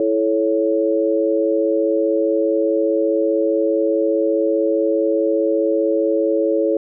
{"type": "chord", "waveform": "sine", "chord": "A major", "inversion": "second", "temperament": "equal with one note detuned", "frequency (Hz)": [329.6, 434.4, 554.4], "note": ["E4", "A4", "C#5"], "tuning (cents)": [0, -22, 0], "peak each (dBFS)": -19, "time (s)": [0, 6.77], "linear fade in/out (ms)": 2, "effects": []}